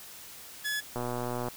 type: tone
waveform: sawtooth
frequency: 1702 Hz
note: G#6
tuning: 42 cents sharp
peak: -26 dBFS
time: 0.64-0.81 s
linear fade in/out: 20 ms
type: click train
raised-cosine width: 1 ms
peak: -20 dBFS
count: 65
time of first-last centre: 0.96-1.485 s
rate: 122 Hz
effects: white hiss -47 dBFS RMS until 1.56 s